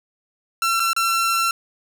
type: tone with dropouts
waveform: sawtooth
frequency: 1352 Hz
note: E6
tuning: 43 cents sharp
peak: -14 dBFS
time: 0.62-1.51 s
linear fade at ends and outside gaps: 2 ms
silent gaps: 0.797-0.801 / 0.932-0.964 s
effects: none